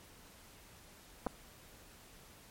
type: clicks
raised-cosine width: 1 ms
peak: -21 dBFS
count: 2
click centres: 1.265 / 1.269 s
effects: pink hiss -58 dBFS RMS until 2.5 s + MP3 64 kbps